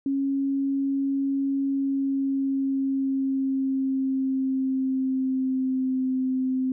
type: tone with pitch glide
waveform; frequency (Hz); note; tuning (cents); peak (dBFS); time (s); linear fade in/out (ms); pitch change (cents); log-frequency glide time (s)
sine; 274.5 to 259.4; C#4 to C4; -17 to -15; -22; 0.06-6.72; 2; -98; 1.65-6.06
effects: none